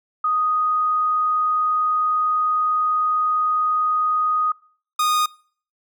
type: tone pair in turn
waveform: sine / 45% pulse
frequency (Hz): 1244.5 / 1233.8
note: D#6 / D#6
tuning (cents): 0 / -15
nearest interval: unison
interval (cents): 15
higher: first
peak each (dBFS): -17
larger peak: neither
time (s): 0.24-4.52 / 4.99-5.26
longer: first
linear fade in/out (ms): 5
effects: noise-tail reverb RT60 0.5 s tail -24 dB re dry